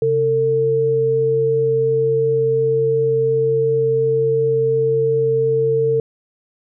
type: tone pair together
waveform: sine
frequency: 134 / 450.7 Hz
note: C3 / A4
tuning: +42 / +42 cents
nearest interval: octave + major sixth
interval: 2100 cents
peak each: -23 / -14 dBFS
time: 0.02-6 s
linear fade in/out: 2 ms
effects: none